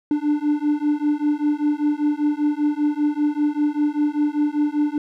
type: beating tone pair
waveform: triangle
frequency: 293.7 / 298.8 Hz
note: D4 / D4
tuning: 0 / +30 cents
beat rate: 5.1 Hz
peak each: -19 dBFS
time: 0.11-4.98 s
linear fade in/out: 2 ms
effects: none